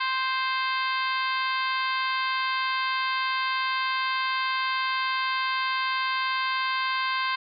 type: harmonic tone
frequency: 523.3 Hz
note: C5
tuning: in tune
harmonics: 2 / 3 / 4 / 5 / 6 / 7 / 8 / 9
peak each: -27 / -31 / -33 / -35 / -37 / -38 / -39 / -40 dBFS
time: 0-7.36 s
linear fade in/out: 10 ms
effects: none